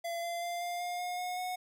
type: tone with pitch steps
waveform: square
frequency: 680 / 687.1 / 694.3 / 701.5 / 708.9 / 716.3 / 723.8 / 731.3 Hz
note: F5 / F5 / F5 / F5 / F5 / F5 / F#5 / F#5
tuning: -46 / -28 / -10 / +8 / +26 / +44 / -38 / -20 cents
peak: -35 dBFS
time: 0.04-1.56 s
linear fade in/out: 10 ms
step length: 190 ms
effects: none